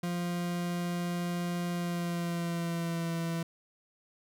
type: tone with pitch glide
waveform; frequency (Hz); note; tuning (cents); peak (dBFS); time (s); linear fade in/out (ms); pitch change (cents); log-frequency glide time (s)
40% pulse; 174.61 to 166.82; F3 to E3; 0 to +21; -30; 0.03-3.43; 5; -79; 1.71-3.14
effects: none